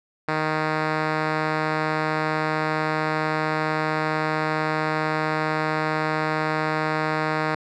5% pulse tone, 155.56 Hz, D#3, in tune, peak -10 dBFS, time 0.28-7.55 s, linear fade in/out 5 ms, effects low-pass 3000 Hz 12 dB/octave

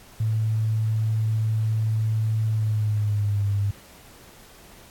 sine tone with pitch glide, 110 to 100.87 Hz, A2 to G2, 0 to +50 cents, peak -20 dBFS, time 0.2-3.71 s, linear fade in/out 5 ms, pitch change -150 cents, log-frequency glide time 2.5-3.47 s, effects pink hiss -49 dBFS RMS until 4.9 s + AAC 64 kbps

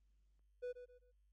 triangle tone with echo, 493.9 Hz, B4, in tune, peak -39 dBFS, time 0.62-0.73 s, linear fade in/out 20 ms, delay 130 ms, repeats 3, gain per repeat -10 dB, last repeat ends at 1.12 s, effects added 50 Hz sine -70 dBFS peak until 1.32 s + Opus 32 kbps

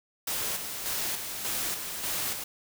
white noise with tremolo, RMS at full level -31 dBFS, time 0.27-2.44 s, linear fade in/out 5 ms, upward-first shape square, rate 1.7 Hz, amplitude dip 45%, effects none

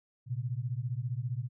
sine beating tone pair, 116.54 / 131.54 Hz, A#2 / C3, 0 / +10 cents, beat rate 15 Hz, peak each -34 / -35 dBFS, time 0.26-1.49 s, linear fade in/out 50 ms, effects none

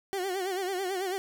30% pulse tone with vibrato, 376.5 Hz, F#4, 30 cents sharp, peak -27 dBFS, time 0.13-1.18 s, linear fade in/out 0 ms, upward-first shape sine, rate 9.1 Hz, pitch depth 94 cents each way, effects none

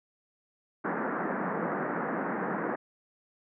pink band-pass noise, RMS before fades -32 dBFS, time 0.84-2.76 s, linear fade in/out 10 ms, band 170 to 1800 Hz, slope 48 dB/octave, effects none

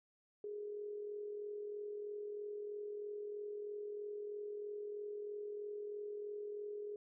sine tone with amplitude modulation, 415.3 Hz, G#4, in tune, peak -40 dBFS, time 0.44-6.96 s, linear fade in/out 2 ms, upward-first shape sine, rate 43.1 Hz, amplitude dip 40%, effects none

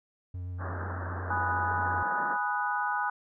triangle tone with vibrato, 90 Hz, F#2, 47 cents flat, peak -32 dBFS, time 0.34-2.03 s, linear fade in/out 5 ms, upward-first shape sine, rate 8.3 Hz, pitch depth 19 cents each way
white band-pass noise, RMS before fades -39 dBFS, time 0.58-2.38 s, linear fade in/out 50 ms, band 150 to 1700 Hz, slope 96 dB/octave
sine chord, G# minor seventh, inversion none, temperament equal, 830.6 / 987.8 / 1244.5 / 1480 Hz, G#5 / B5 / D#6 / F#6, 0 / 0 / 0 / 0 cents, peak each -32 / -33 / -34 / -32 dBFS, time 1.3-3.1 s, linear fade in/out 5 ms
effects none

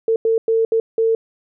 sine tone bursts at uneven times, 450.4 Hz, A4, 40 cents sharp, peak -13 dBFS, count 5, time 0.08-0.16 / 0.25-0.38 / 0.48-0.65 / 0.72-0.8 / 0.98-1.15 s, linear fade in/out 2 ms, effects none

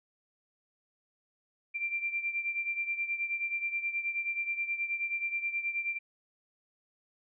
sine beating tone pair, 2361 / 2370.4 Hz, D7 / D7, +9 / +15 cents, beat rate 9.4 Hz, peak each -32 / -37 dBFS, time 1.74-5.99 s, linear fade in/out 20 ms, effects none

